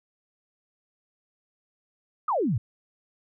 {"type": "exponential sweep", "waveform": "sine", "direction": "down", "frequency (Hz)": [1318.5, 96.9], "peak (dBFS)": -22, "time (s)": [2.28, 2.58], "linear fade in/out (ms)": 5, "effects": []}